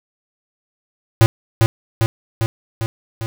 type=tone with echo; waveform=square; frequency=112.8 Hz; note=A2; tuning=44 cents sharp; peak=-7 dBFS; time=1.21-1.26 s; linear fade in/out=0 ms; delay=400 ms; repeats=5; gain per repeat=-3 dB; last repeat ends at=3.26 s; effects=7-bit